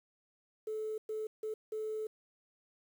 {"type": "tone bursts at uneven times", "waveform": "sine", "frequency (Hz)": 433.6, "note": "A4", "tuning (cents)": -25, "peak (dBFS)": -34, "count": 4, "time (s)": [[0.67, 0.98], [1.09, 1.27], [1.43, 1.54], [1.72, 2.07]], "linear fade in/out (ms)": 5, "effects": ["tanh soft clip ceiling -31 dBFS", "10-bit"]}